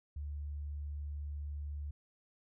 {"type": "tone", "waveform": "sine", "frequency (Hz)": 73, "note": "D2", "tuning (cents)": -10, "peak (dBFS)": -38, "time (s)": [0.16, 1.91], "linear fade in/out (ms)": 5, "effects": []}